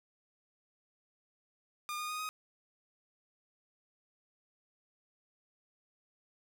sawtooth tone with pitch steps, 1211 / 1225.1 / 1239.3 / 1253.7 Hz, D#6 / D#6 / D#6 / D#6, -47 / -27 / -7 / +13 cents, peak -33 dBFS, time 1.89-2.29 s, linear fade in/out 0 ms, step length 100 ms, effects none

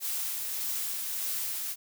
blue noise with tremolo, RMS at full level -32 dBFS, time 0-1.76 s, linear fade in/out 50 ms, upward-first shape sine, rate 1.7 Hz, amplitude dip 25%, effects none

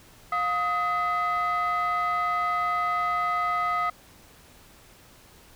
sine tone cluster, 709 / 1258 / 2031 Hz, F5 / D#6 / B6, +26 / +19 / +48 cents, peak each -28 / -23 / -32 dBFS, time 0.32-3.9 s, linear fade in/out 5 ms, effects tanh soft clip ceiling -19 dBFS + pink hiss -53 dBFS RMS until 5.55 s

